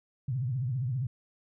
sine tone with vibrato, 126.7 Hz, B2, 45 cents sharp, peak -28 dBFS, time 0.28-1.07 s, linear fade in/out 5 ms, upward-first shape triangle, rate 15 Hz, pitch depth 220 cents each way, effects none

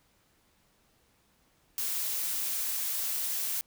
blue noise, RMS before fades -32 dBFS, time 1.78-3.61 s, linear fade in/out 0 ms, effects pink hiss -68 dBFS RMS until 3.66 s

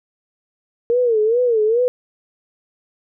sine tone with vibrato, 460.7 Hz, A#4, 20 cents flat, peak -13 dBFS, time 0.9-1.88 s, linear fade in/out 0 ms, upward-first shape sine, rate 2.4 Hz, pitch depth 140 cents each way, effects none

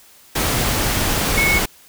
sine tone in noise, 2202 Hz, C#7, 12 cents flat, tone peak -15 dBFS, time 1.37-1.59 s, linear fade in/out 10 ms, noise pink, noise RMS -19 dBFS, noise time 0.35-1.66 s, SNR +1 dB, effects white hiss -48 dBFS RMS until 1.88 s

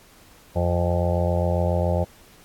harmonic tone with a mistuned harmonic, 87.31 Hz, F2, in tune, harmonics 1 / 2 / 4 / 5 / 6 / 7 / 8 / 9 / 10, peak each -22 / -27 / -33 / -35 / -27 / -27 / -37 / -33 / -36 dBFS, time 0.55-2.05 s, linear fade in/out 20 ms, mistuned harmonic 10, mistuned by -17 cents, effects pink hiss -52 dBFS RMS until 2.44 s + AAC 64 kbps

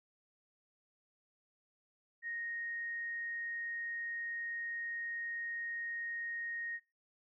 sine tone, 1864.7 Hz, A#6, in tune, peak -38 dBFS, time 2.22-6.8 s, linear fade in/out 50 ms, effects noise-tail reverb RT60 0.3 s tail -21 dB re dry

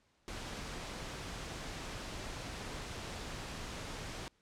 pink noise, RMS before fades -43 dBFS, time 0.28-4.28 s, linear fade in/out 0 ms, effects pink hiss -73 dBFS RMS until 4.41 s + low-pass 7000 Hz 12 dB/octave

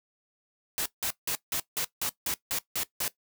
white noise bursts, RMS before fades -30 dBFS, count 10, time 0.78-3.08 s, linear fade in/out 0 ms, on 77 ms, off 170 ms, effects noise-tail reverb RT60 0.1 s tail -17 dB re dry

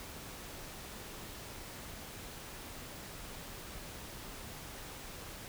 silence, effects pink hiss -47 dBFS RMS until 5.48 s

